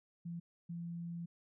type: tone bursts at uneven times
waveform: sine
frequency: 170.3 Hz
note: F3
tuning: 43 cents flat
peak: -40 dBFS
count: 2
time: 0.25-0.4 / 0.69-1.26 s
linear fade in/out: 10 ms
effects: none